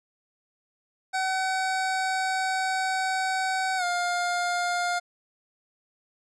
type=tone with pitch glide; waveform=25% pulse; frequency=757 to 706.3 Hz; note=F#5 to F5; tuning=+39 to +19 cents; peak=-21 dBFS; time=1.13-5 s; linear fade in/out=20 ms; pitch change=-120 cents; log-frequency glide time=3.77-3.84 s; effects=resampled to 22050 Hz